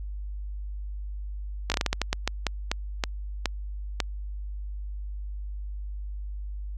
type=slowing click train; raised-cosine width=0.2 ms; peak=-7 dBFS; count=15; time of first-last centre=1.7-4.002 s; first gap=18 ms; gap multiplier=1.3; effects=added 50 Hz sine -32 dBFS peak until 6.77 s